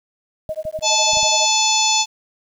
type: tone with tremolo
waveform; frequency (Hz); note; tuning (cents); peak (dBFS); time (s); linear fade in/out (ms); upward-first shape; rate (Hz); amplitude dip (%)
sine; 626; D#5; +10; -20; 0.49-1.47; 2; sine; 12; 100
type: clicks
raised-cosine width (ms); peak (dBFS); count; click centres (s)
5; -24; 6; 0.493 / 0.653 / 0.79 / 1.134 / 1.171 / 1.231
type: harmonic tone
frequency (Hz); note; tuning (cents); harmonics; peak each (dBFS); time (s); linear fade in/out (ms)
870; A5; -20; 1 / 3 / 4 / 5 / 6 / 7 / 8; -20 / -23 / -21 / -23 / -24 / -23 / -21; 0.82-2.06; 50
effects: 8-bit